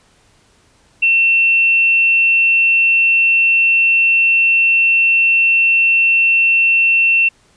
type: tone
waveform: sine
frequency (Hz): 2700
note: E7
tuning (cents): +41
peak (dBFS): -9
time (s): 1.02-7.29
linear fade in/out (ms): 10
effects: pink hiss -53 dBFS RMS until 7.56 s + resampled to 22050 Hz